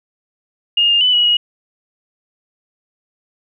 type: tone with pitch steps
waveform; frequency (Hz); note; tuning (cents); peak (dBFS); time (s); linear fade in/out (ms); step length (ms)
sine; 2840 / 2816 / 2995 / 2916 / 2895; F7 / F7 / F#7 / F#7 / F#7; +28 / +14 / +20 / -26 / -38; -10; 0.77-1.37; 5; 120
effects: none